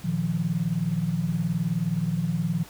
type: chord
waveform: sine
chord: Bb suspended fourth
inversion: none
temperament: equal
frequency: 116.54 / 155.56 / 174.61 Hz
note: Bb2 / Eb3 / F3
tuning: 0 / 0 / 0 cents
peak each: -32 / -27 / -26 dBFS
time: 0.04-2.64 s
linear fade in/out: 10 ms
effects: pink hiss -47 dBFS RMS until 2.69 s